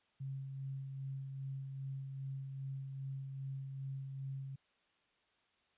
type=tone with tremolo; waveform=sine; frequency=135.4 Hz; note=C#3; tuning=40 cents flat; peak=-39 dBFS; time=0.2-4.56 s; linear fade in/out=10 ms; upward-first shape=sine; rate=2.5 Hz; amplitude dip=35%; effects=white hiss -75 dBFS RMS until 5.77 s + resampled to 8000 Hz